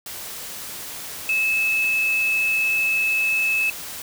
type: tone in noise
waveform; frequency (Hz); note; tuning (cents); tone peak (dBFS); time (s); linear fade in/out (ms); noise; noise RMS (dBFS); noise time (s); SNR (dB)
sine; 2600; E7; -24; -18; 1.29-3.7; 2; white; -34; 0.06-4.02; +13
effects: none